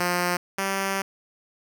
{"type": "tone pair in turn", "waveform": "5% pulse", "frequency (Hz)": [177.1, 194.61], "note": ["F3", "G3"], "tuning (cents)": [24, -12], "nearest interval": "major second", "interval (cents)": 164, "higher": "second", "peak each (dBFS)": [-11, -13], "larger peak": "first", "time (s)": [[0, 0.37], [0.58, 1.02]], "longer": "second", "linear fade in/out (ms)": 5, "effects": []}